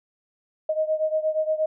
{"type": "beating tone pair", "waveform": "sine", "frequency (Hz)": [622.3, 630.8], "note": ["D#5", "D#5"], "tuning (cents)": [0, 24], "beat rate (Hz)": 8.5, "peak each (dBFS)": [-23, -26], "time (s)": [0.69, 1.66], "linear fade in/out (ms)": 5, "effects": []}